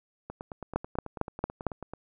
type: two click trains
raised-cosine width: 1 ms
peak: -24 / -12 dBFS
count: 16 / 5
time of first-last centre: 0.3-1.936 / 0.76-1.667 s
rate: 9.17 / 4.41 Hz
effects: none